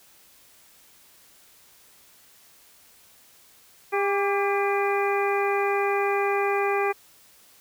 harmonic tone with a mistuned harmonic, 401.3 Hz, G4, 41 cents sharp, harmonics 1 / 2 / 3 / 4 / 5 / 6, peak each -24 / -27 / -30 / -34 / -33 / -32 dBFS, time 3.92-6.93 s, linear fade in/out 20 ms, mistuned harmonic 3, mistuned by -45 cents, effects white hiss -55 dBFS RMS until 7.6 s

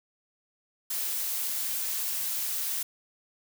blue noise, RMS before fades -31 dBFS, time 0.9-2.83 s, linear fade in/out 5 ms, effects none

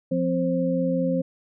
sine tone cluster, 175.4 / 260.3 / 528 Hz, F3 / C4 / C5, +8 / -9 / +16 cents, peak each -25 dBFS, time 0.11-1.22 s, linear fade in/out 10 ms, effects none

